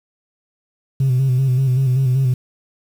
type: tone with vibrato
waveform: sine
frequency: 130.5 Hz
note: C3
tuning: 4 cents flat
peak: -11 dBFS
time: 1-2.34 s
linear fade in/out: 5 ms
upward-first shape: square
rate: 5.2 Hz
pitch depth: 52 cents each way
effects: tanh soft clip ceiling -11 dBFS + 7-bit